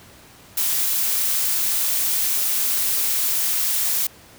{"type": "noise", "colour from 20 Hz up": "blue", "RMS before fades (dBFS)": -21, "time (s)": [0.57, 4.07], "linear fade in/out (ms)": 5, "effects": ["pink hiss -47 dBFS RMS until 4.38 s", "high-pass 60 Hz 12 dB/octave"]}